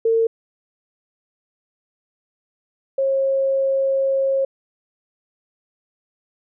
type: tone pair in turn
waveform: sine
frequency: 453.5 / 540.4 Hz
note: A#4 / C#5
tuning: -48 / -44 cents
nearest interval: minor third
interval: 304 cents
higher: second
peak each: -14 / -16 dBFS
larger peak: first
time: 0.05-0.27 / 2.98-4.45 s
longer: second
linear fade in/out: 5 ms
effects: none